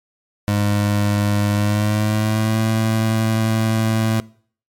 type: tone with pitch glide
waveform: 25% pulse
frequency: 103 to 111.03 Hz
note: G#2 to A2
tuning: -14 to +16 cents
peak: -12 dBFS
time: 0.48-4.2 s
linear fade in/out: 0 ms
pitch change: +130 cents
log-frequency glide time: 1.53-2.63 s
effects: noise-tail reverb RT60 0.5 s tail -22 dB re dry + MP3 96 kbps